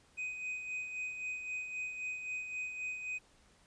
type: tone with tremolo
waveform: triangle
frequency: 2504 Hz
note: D#7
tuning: 10 cents sharp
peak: -34 dBFS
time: 0.17-3.19 s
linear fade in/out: 20 ms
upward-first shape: sine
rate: 3.8 Hz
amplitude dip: 50%
effects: pink hiss -66 dBFS RMS until 3.66 s + resampled to 22050 Hz